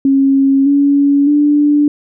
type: tone with pitch steps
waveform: sine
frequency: 272.4 / 282.7 / 293.3 Hz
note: C#4 / C#4 / D4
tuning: -30 / +34 / -2 cents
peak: -7 dBFS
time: 0.05-1.88 s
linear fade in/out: 2 ms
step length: 610 ms
effects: none